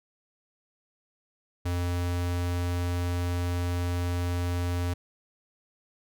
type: tone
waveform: square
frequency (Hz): 88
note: F2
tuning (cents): +14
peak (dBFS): -27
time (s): 1.65-4.94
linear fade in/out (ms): 10
effects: none

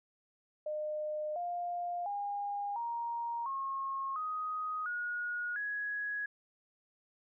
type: tone with pitch steps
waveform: sine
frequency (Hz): 608 / 702.5 / 811.6 / 937.7 / 1083.3 / 1251.6 / 1446.1 / 1670.7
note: D#5 / F5 / G#5 / A#5 / C#6 / D#6 / F#6 / G#6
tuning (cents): -40 / +10 / -40 / +10 / -40 / +10 / -40 / +10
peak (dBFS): -34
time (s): 0.66-6.26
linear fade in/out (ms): 5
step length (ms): 700
effects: none

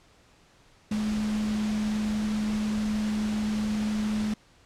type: tone in noise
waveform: sine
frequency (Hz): 213.1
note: G#3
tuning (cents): +45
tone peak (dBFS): -25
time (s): 0.91-4.34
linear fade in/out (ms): 5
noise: pink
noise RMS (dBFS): -38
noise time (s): 0.91-4.34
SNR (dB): +10
effects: pink hiss -59 dBFS RMS until 4.65 s + low-pass 7000 Hz 12 dB/octave

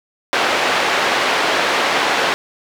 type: band-pass noise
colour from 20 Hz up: pink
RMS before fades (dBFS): -17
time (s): 0.33-2.34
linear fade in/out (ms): 0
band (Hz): 520 to 3400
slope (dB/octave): 12
effects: none

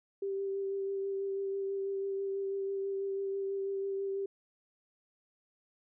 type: tone with vibrato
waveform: sine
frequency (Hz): 392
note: G4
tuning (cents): 0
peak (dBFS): -32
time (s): 0.22-4.26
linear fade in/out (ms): 5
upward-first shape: sine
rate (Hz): 6.1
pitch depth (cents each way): 14
effects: none

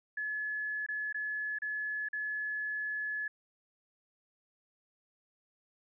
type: tone with dropouts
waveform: sine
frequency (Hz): 1709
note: G#6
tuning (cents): +49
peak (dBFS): -33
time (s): 0.17-3.28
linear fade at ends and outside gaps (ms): 5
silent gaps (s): 0.864-0.886 / 1.127-1.144 / 1.587-1.619 / 2.087-2.13
effects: none

